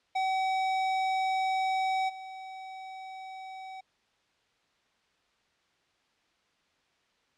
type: tone with level steps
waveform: square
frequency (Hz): 760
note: F#5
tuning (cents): +46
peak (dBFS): -27 / -41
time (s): 0.15-3.81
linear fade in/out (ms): 10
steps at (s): 2.08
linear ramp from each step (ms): 20
effects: white hiss -70 dBFS RMS until 7.37 s + low-pass 4000 Hz 12 dB/octave